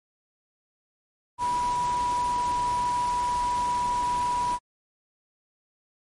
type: tone in noise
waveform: sine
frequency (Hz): 977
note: B5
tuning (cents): -19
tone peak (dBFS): -23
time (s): 1.38-4.59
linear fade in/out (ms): 50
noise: pink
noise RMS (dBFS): -38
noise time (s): 1.38-4.59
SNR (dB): +12
effects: MP3 48 kbps